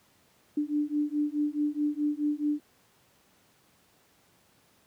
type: beating tone pair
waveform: sine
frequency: 293.7 / 298.4 Hz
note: D4 / D4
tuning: 0 / +28 cents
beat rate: 4.7 Hz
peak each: -29 dBFS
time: 0.57-2.6 s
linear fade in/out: 5 ms
effects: pink hiss -64 dBFS RMS until 4.86 s + high-pass 100 Hz 12 dB/octave